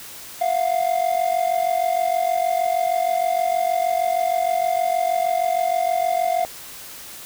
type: ring-modulated tone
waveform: triangle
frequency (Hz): 700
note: F5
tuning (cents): +4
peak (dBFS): -13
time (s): 0.41-6.45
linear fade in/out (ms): 0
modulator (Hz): 23.2
effects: white hiss -38 dBFS RMS until 7.25 s